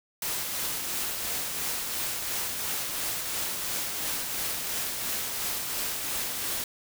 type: noise with tremolo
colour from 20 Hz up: white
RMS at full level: -30 dBFS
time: 0.22-6.64 s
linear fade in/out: 2 ms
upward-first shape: triangle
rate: 2.9 Hz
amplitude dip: 35%
effects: none